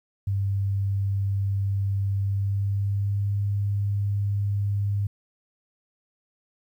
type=tone with pitch glide; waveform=sine; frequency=98.7 to 101.01 Hz; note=G2 to G#2; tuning=+12 to -48 cents; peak=-22 dBFS; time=0.27-5.07 s; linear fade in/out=5 ms; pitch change=+40 cents; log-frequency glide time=2.19-3.38 s; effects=10-bit